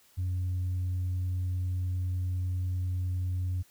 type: tone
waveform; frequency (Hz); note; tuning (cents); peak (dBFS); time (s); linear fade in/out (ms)
sine; 91; F#2; -28; -26; 0.17-3.63; 20
effects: tanh soft clip ceiling -26 dBFS + white hiss -62 dBFS RMS until 3.7 s